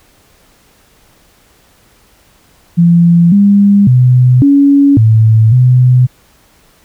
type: tone with pitch steps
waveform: sine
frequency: 170.9 / 201.4 / 125.8 / 281.3 / 110.7 / 126 Hz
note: F3 / G3 / B2 / C#4 / A2 / B2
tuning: -37 / +47 / +32 / +26 / +11 / +35 cents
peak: -3 dBFS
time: 2.77-6.07 s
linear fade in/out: 20 ms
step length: 550 ms
effects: pink hiss -48 dBFS RMS until 6.84 s